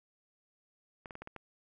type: clicks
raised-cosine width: 0.5 ms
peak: -29 dBFS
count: 6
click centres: 1.058 / 1.108 / 1.154 / 1.22 / 1.274 / 1.363 s
effects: none